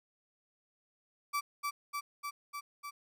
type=tone with echo; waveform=35% pulse; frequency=1159 Hz; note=D6; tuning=23 cents flat; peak=-29 dBFS; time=1.33-1.41 s; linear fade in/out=20 ms; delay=300 ms; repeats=5; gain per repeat=-2 dB; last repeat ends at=2.91 s; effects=none